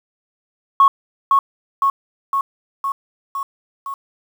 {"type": "tone with echo", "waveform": "sine", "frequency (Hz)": 1100, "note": "C#6", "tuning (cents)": -14, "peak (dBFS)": -6, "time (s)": [0.8, 0.88], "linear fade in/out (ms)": 2, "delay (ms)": 510, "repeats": 6, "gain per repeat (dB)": -3, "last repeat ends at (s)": 3.94, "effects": ["tanh soft clip ceiling -2 dBFS", "7-bit"]}